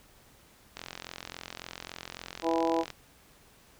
click train, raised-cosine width 0.2 ms, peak -21 dBFS, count 94, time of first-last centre 0.77-2.903 s, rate 43.6 Hz
harmonic tone, 164.81 Hz, E3, in tune, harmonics 2 / 3 / 4 / 5 / 6, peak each -29 / -31 / -32 / -33 / -34 dBFS, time 2.42-2.85 s, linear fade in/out 50 ms
effects pink hiss -59 dBFS RMS until 3.79 s

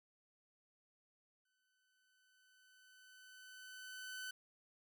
sawtooth tone with exponential growth, 1512 Hz, F#6, 37 cents sharp, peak -40 dBFS, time 1.45-4.31 s, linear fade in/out 5 ms, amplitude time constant 620 ms, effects none

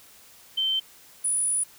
sine tone pair in turn, 3104 / 9855 Hz, G7 / D#9, -18 / -18 cents, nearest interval octave + minor sixth, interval 2000 cents, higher second, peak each -22 dBFS, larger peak neither, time 0.57-0.8 / 1.24-1.64 s, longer second, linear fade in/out 10 ms, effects white hiss -52 dBFS RMS until 1.78 s

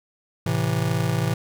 square chord, A minor, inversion none, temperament just, 110 / 132 / 165 Hz, A2 / C3 / E3, 0 / +16 / +2 cents, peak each -26 dBFS, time 0.46-1.34 s, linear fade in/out 5 ms, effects none

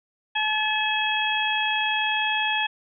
harmonic tone with a mistuned harmonic, 861 Hz, A5, 38 cents flat, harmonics 1 / 2 / 3 / 4, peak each -27 / -27 / -27 / -27 dBFS, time 0.35-2.67 s, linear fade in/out 10 ms, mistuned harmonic 4, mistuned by -74 cents, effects none

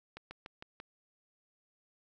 slowing click train, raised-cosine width 0.3 ms, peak -29 dBFS, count 5, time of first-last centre 0.17-0.801 s, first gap 140 ms, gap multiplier 1.08, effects none

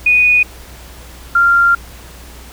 sine tone pair in turn, 2474 / 1388.5 Hz, D#7 / F6, -10 / -10 cents, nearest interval minor seventh, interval 1000 cents, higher first, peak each -7 dBFS, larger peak neither, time 0.06-0.43 / 1.35-1.75 s, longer second, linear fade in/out 5 ms, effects added 60 Hz sine -35 dBFS peak until 2.52 s + pink hiss -38 dBFS RMS until 2.52 s

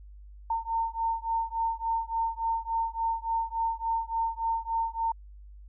sine beating tone pair, 908 / 911.5 Hz, A#5 / A#5, -46 / -39 cents, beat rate 3.5 Hz, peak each -30 dBFS, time 0.5-5.12 s, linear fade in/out 5 ms, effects added 50 Hz sine -45 dBFS peak until 5.68 s

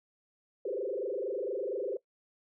sine tone with frequency modulation, 453 Hz, A#4, 50 cents flat, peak -31 dBFS, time 0.65-1.97 s, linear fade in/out 5 ms, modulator 24.3 Hz, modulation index 3.5, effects noise-tail reverb RT60 0.1 s tail -19 dB re dry

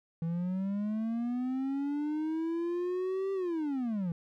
triangle linear two-way sweep, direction up then down, 162.7 to 392 to 162.7 Hz, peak -28 dBFS, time 0.22-4.12 s, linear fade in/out 2 ms, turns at 3.33 s, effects none

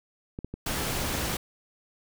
clicks, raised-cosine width 3 ms, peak -22 dBFS, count 3, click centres 0.389 / 0.446 / 0.54 s
pink noise, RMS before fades -30 dBFS, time 0.66-1.37 s, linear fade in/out 5 ms
effects none

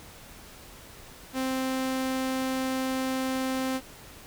sawtooth tone, 261.6 Hz, C4, in tune, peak -23 dBFS, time 1.33-3.81 s, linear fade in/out 50 ms, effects pink hiss -48 dBFS RMS until 4.26 s

